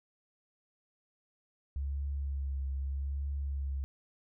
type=tone with vibrato; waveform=sine; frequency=69 Hz; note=C#2; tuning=7 cents flat; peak=-32 dBFS; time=1.76-3.84 s; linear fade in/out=0 ms; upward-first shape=triangle; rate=0.81 Hz; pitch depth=37 cents each way; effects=none